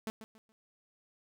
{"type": "tone with echo", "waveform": "sawtooth", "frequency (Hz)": 220.2, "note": "A3", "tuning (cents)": 2, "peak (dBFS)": -31, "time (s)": [0.07, 0.1], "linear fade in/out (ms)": 0, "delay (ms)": 140, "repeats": 3, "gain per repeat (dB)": -11, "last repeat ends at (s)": 0.52, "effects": []}